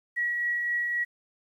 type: tone with tremolo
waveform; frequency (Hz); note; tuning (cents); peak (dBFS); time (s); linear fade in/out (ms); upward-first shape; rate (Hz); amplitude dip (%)
sine; 1919; A#6; +50; -24; 0.16-1.05; 20; triangle; 3.8; 30
effects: 10-bit